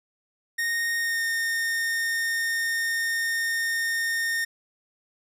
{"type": "tone with pitch glide", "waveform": "45% pulse", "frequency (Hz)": [1852, 1831.8], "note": ["A#6", "A#6"], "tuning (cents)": [-12, -31], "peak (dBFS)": -24, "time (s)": [0.58, 4.45], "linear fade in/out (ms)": 10, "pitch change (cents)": -19, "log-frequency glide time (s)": [0.97, 1.22], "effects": []}